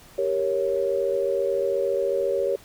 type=chord; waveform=sine; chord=G diminished; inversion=none; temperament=equal; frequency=392 / 466.2 / 554.4 Hz; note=G4 / Bb4 / Db5; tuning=0 / 0 / 0 cents; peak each=-26 / -27 / -24 dBFS; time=0.18-2.56 s; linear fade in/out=5 ms; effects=pink hiss -50 dBFS RMS until 2.64 s